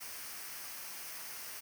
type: noise with comb filter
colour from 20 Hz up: white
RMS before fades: -45 dBFS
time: 0-1.61 s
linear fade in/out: 20 ms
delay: 0.27 ms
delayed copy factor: -0.5
effects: none